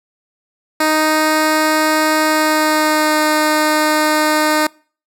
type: tone with pitch glide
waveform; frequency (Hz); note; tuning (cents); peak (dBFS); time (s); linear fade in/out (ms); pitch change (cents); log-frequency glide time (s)
10% pulse; 310.6 to 306.5; D#4 to D#4; -3 to -26; -4; 0.8-4.67; 5; -23; 2.24-3.2
effects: noise-tail reverb RT60 0.4 s tail -24 dB re dry